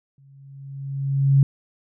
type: tone with exponential growth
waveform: sine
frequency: 137.6 Hz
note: C#3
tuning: 12 cents flat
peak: -10 dBFS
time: 0.18-1.43 s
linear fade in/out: 2 ms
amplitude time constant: 270 ms
effects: none